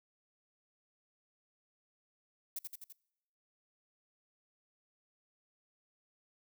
violet noise with echo, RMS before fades -39 dBFS, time 2.56-2.59 s, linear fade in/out 5 ms, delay 84 ms, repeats 4, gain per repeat -3 dB, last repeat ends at 2.926 s, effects noise-tail reverb RT60 0.9 s tail -25 dB re dry

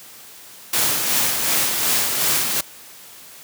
white noise with tremolo, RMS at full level -18 dBFS, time 0.73-2.61 s, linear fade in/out 5 ms, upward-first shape sine, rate 2.7 Hz, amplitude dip 40%, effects white hiss -42 dBFS RMS until 3.43 s + high-pass 100 Hz 12 dB/octave

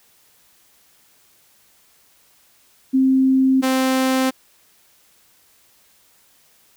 sine / sawtooth tone pair in turn, 263.8 / 261.4 Hz, C4 / C4, +14 / -1 cents, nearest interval unison, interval 15 cents, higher first, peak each -12 dBFS, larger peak neither, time 2.93-3.62 / 3.62-4.31 s, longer neither, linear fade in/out 20 ms, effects white hiss -56 dBFS RMS until 6.76 s

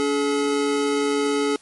square tone pair together, 284.9 / 426.9 Hz, C#4 / G#4, +48 / +48 cents, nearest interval perfect fifth, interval 700 cents, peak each -24 / -22 dBFS, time 0-1.56 s, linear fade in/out 0 ms, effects white hiss -52 dBFS RMS until 1.61 s + MP3 48 kbps

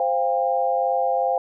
sine chord, C suspended fourth, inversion none, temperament equal with one note detuned, 523.3 / 698.5 / 800.9 Hz, C5 / F5 / G5, 0 / 0 / +37 cents, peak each -23 dBFS, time 0-1.38 s, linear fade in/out 2 ms, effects none

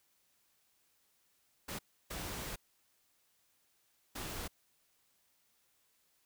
pink noise bursts at uneven times, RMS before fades -42 dBFS, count 3, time 1.68-1.79 / 2.1-2.56 / 4.15-4.48 s, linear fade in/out 10 ms, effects white hiss -74 dBFS RMS until 6.25 s

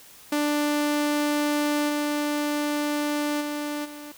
sawtooth tone with level steps, 294.9 Hz, D4, 7 cents sharp, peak -18 / -20 / -24 / -34 dBFS, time 0.32-4.12 s, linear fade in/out 5 ms, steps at 1.88 / 3.4 / 3.84 s, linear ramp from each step 20 ms, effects white hiss -49 dBFS RMS until 4.17 s

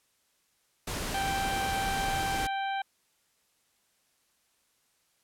pink noise, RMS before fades -34 dBFS, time 0.87-2.47 s, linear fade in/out 5 ms
harmonic tone, 783 Hz, G5, 2 cents flat, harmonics 1 / 2 / 3 / 4 / 5, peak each -30 / -37 / -42 / -43 / -48 dBFS, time 1.14-2.82 s, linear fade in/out 5 ms
effects white hiss -71 dBFS RMS until 5.23 s + low-pass 12000 Hz 12 dB/octave

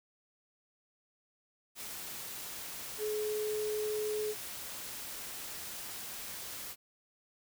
sine tone in noise, 425.7 Hz, G#4, 43 cents sharp, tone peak -32 dBFS, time 2.98-4.35 s, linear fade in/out 50 ms, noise white, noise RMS -43 dBFS, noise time 1.75-6.76 s, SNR +8 dB, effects none

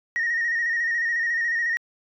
sine tone with vibrato, 1864.7 Hz, A#6, in tune, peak -20 dBFS, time 0.16-1.77 s, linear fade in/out 0 ms, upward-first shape square, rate 14 Hz, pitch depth 33 cents each way, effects tanh soft clip ceiling -18 dBFS

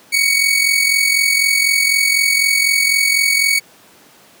sawtooth tone with amplitude modulation, 2239 Hz, C#7, 17 cents sharp, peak -6 dBFS, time 0.12-3.6 s, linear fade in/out 20 ms, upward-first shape sine, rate 44 Hz, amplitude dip 60%, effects pink hiss -46 dBFS RMS until 4.4 s + high-pass 200 Hz 12 dB/octave

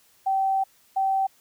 sine tone bursts at uneven times, 773 Hz, G5, 24 cents flat, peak -20 dBFS, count 2, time 0.26-0.64 / 0.96-1.27 s, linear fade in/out 10 ms, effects white hiss -60 dBFS RMS until 1.4 s

